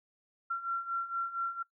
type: beating tone pair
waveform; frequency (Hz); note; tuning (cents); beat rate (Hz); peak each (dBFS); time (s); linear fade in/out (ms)
sine; 1363 / 1367.3; F6 / F6; -43 / -37; 4.3; -37 / -33; 0.5-1.63; 10
effects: noise-tail reverb RT60 0.1 s tail -19 dB re dry